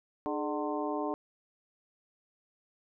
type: harmonic tone with a mistuned harmonic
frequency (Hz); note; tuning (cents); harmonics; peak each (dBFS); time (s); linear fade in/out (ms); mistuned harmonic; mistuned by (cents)
150; D3; +37; 2 / 3 / 4 / 5 / 6 / 7; -35 / -37 / -38 / -39 / -40 / -40; 0.26-1.14; 0; 3; -120
effects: none